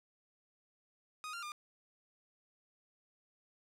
sawtooth tone with pitch steps, 1246 / 1387 / 1205 Hz, D#6 / F6 / D6, +2 / -12 / +44 cents, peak -38 dBFS, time 1.24-1.519 s, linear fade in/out 0 ms, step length 93 ms, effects low-pass 10000 Hz 12 dB/octave

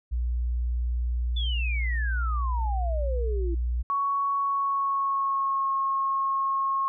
sine tone, 60 Hz, B1, 49 cents flat, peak -24 dBFS, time 0.11-3.83 s, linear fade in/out 20 ms
sine exponential sweep, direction down, 3520 to 327.1 Hz, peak -31 dBFS, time 1.36-3.55 s, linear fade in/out 10 ms
sine tone with pitch glide, 1115 to 1085.8 Hz, C#6 to C#6, +10 to -36 cents, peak -23 dBFS, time 3.9-6.88 s, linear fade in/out 0 ms, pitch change -46 cents, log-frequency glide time 4.35-5.72 s
effects none

